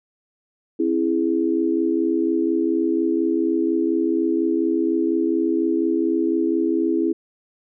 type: chord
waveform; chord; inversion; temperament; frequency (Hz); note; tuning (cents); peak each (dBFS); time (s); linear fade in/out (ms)
sine; C augmented; none; equal with one note detuned; 265.4 / 329.6 / 415.3; C4 / E4 / G#4; +25 / 0 / 0; -24 / -19 / -25; 0.79-7.13; 10
effects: none